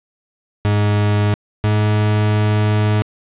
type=tone pair in turn; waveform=40% pulse; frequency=103.83 / 105.89 Hz; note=G#2 / G#2; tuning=0 / +34 cents; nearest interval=unison; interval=34 cents; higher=second; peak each=-12 dBFS; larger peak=neither; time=0.65-1.34 / 1.64-3.02 s; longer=second; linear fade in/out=0 ms; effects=resampled to 8000 Hz + 9-bit